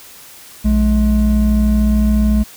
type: tone pair together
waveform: triangle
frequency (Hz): 59.42 / 211.9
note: A#1 / G#3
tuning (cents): +34 / +35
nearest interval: octave + minor seventh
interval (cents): 2201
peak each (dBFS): -11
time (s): 0.64-2.44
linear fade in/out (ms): 20
effects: white hiss -39 dBFS RMS until 2.56 s